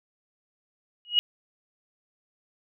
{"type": "tone with exponential growth", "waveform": "sine", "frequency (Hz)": 2895, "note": "F#7", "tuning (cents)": -38, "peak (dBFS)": -13, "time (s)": [1.05, 1.19], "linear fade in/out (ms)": 0, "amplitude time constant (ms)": 29, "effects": []}